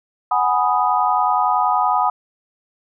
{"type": "chord", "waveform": "sine", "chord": "G# minor seventh", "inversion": "third", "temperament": "equal", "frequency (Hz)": [740, 830.6, 987.8, 1244.5], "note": ["F#5", "G#5", "B5", "D#6"], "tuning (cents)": [0, 0, 0, 0], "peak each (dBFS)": -20, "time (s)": [0.31, 2.1], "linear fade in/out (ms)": 5, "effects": []}